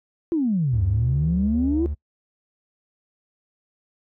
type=exponential two-way sweep; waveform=sine; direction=down then up; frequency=349.8 to 91 to 349.8 Hz; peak=-18 dBFS; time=0.32-1.86 s; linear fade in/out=0 ms; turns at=0.84 s
type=tone; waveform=triangle; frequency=73.42 Hz; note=D2; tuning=in tune; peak=-22 dBFS; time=0.72-1.95 s; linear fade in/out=20 ms
effects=noise-tail reverb RT60 0.1 s tail -24 dB re dry + tanh soft clip ceiling -12 dBFS